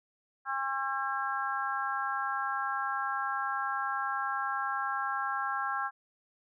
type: harmonic tone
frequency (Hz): 270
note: C#4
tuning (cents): -45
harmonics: 3 / 4 / 5 / 6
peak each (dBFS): -36 / -35 / -35 / -36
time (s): 0.45-5.91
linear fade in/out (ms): 50
effects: none